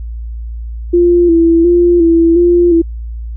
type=tone with vibrato; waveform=sine; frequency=340.3 Hz; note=F4; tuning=45 cents flat; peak=-5 dBFS; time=0.93-2.82 s; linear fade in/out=10 ms; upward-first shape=square; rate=1.4 Hz; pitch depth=40 cents each way; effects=added 57 Hz sine -20 dBFS peak until 3.36 s